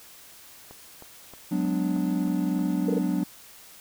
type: click train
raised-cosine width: 1 ms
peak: -30 dBFS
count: 7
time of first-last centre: 0.71-2.591 s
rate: 3.19 Hz
type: chord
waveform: triangle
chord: G# half-diminished seventh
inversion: third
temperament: equal with one note detuned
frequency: 185 / 207.7 / 249.5 / 293.7 Hz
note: F#3 / G#3 / B3 / D4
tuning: 0 / 0 / +18 / 0 cents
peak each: -25 / -31 / -28 / -26 dBFS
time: 1.51-3.24 s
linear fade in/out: 10 ms
type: tone bursts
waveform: sine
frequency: 463.2 Hz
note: A#4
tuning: 11 cents flat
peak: -22 dBFS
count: 3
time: 2.88-2.985 s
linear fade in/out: 5 ms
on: 21 ms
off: 21 ms
effects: white hiss -49 dBFS RMS until 3.8 s